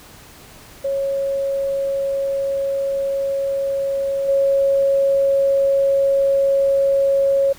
sine tone with level steps, 550 Hz, C#5, 14 cents flat, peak -18 / -13 dBFS, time 0.84-7.53 s, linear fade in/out 10 ms, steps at 4.28 s, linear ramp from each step 10 ms, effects pink hiss -43 dBFS RMS until 7.58 s

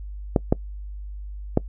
clicks, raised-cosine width 2 ms, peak -3 dBFS, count 3, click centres 0.362 / 0.525 / 1.574 s, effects noise-tail reverb RT60 0.1 s tail -23 dB re dry + added 50 Hz sine -32 dBFS peak until 1.68 s

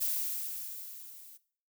violet noise with level ramp, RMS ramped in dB -30 to -53 dBFS, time 0-1.38 s, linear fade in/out 20 ms, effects noise-tail reverb RT60 0.5 s tail -18 dB re dry

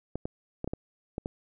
clicks, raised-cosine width 2 ms, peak -19 dBFS, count 7, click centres 0.156 / 0.255 / 0.644 / 0.676 / 0.735 / 1.181 / 1.259 s, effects none

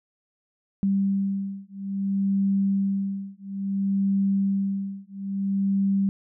sine beating tone pair, 196 / 196.59 Hz, G3 / G3, 0 / +5 cents, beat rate 0.59 Hz, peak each -25 dBFS, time 0.83-6.09 s, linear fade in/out 0 ms, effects none

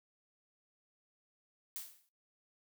blue noise with exponential decay, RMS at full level -40 dBFS, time 1.76-2.09 s, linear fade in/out 0 ms, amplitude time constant 71 ms, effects noise-tail reverb RT60 0.2 s tail -19 dB re dry

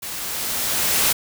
white noise with level ramp, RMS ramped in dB -31 to -17 dBFS, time 0.02-1.13 s, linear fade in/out 10 ms, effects none

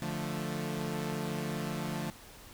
sawtooth chord, D minor, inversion none, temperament equal, 146.83 / 174.61 / 220 Hz, D3 / F3 / A3, 0 / 0 / 0 cents, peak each -34 dBFS, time 0.02-2.1 s, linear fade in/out 0 ms, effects pink hiss -52 dBFS RMS until 2.53 s

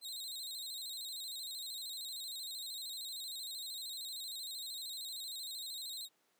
sawtooth tone with vibrato, 3935 Hz, B7, 7 cents flat, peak -39 dBFS, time 0.01-6.09 s, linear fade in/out 50 ms, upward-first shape square, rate 13 Hz, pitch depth 75 cents each way, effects pink hiss -75 dBFS RMS until 6.39 s + high-pass 300 Hz 12 dB/octave

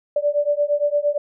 sine beating tone pair, 580 / 588.7 Hz, D5 / D5, -22 / +4 cents, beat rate 8.7 Hz, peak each -20 dBFS, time 0.16-1.18 s, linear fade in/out 5 ms, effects none

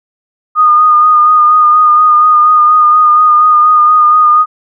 sine tone with vibrato, 1227 Hz, D#6, 25 cents flat, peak -3 dBFS, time 0.55-4.46 s, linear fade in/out 50 ms, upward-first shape sine, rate 4.2 Hz, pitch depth 24 cents each way, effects none

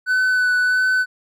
triangle tone with vibrato, 1500 Hz, F#6, 23 cents sharp, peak -13 dBFS, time 0.06-1.06 s, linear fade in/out 50 ms, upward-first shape sine, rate 1.5 Hz, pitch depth 15 cents each way, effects none

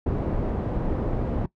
pink low-pass noise, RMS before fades -26 dBFS, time 0.06-1.46 s, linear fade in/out 5 ms, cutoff 580 Hz, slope 12 dB/octave, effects noise-tail reverb RT60 0.1 s tail -19 dB re dry

